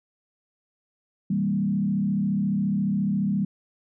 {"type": "tone with frequency modulation", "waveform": "sine", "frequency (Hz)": 197.3, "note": "G3", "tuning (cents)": 11, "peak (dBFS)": -21, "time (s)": [1.3, 3.45], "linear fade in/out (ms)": 5, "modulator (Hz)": 34.4, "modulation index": 0.97, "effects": []}